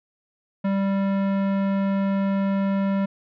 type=tone with tanh clipping; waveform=sine; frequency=196 Hz; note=G3; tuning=in tune; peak=-22 dBFS; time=0.64-3.06 s; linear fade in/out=10 ms; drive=18 dB; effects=none